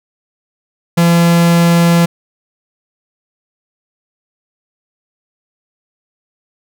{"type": "tone", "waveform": "45% pulse", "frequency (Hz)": 170.1, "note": "F3", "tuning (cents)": -45, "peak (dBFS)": -7, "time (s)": [0.97, 2.06], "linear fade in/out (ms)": 10, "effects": []}